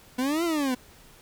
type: exponential two-way sweep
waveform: 40% pulse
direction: up then down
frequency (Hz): 245 to 349.2 to 245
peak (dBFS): -23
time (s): 0.18-0.75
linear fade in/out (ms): 10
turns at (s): 0.44
effects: pink hiss -53 dBFS RMS until 1.21 s